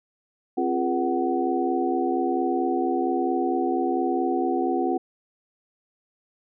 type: tone cluster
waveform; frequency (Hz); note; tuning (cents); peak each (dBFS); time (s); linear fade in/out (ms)
sine; 264.2 / 345.4 / 409.8 / 478.6 / 748; C4 / F4 / G#4 / A#4 / F#5; +17 / -19 / -23 / +46 / +19; -27 / -25 / -30 / -34 / -27; 0.57-4.98; 10
effects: none